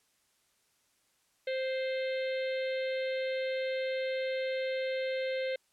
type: harmonic tone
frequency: 523.3 Hz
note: C5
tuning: in tune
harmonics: 1 / 3 / 4 / 5 / 6 / 7 / 8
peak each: -31 / -45 / -41 / -49 / -49 / -49 / -50 dBFS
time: 1.47-5.56 s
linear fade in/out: 5 ms
effects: white hiss -72 dBFS RMS until 5.72 s + low-pass 11000 Hz 12 dB/octave